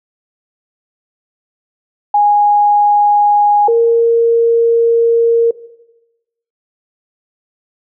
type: tone pair in turn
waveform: sine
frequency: 826 / 463.6 Hz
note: G#5 / A#4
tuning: -10 / -10 cents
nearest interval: minor seventh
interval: 1000 cents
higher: first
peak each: -7 dBFS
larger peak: neither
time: 2.14-3.68 / 3.68-5.51 s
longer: second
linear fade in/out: 5 ms
effects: noise-tail reverb RT60 1.0 s tail -17 dB re dry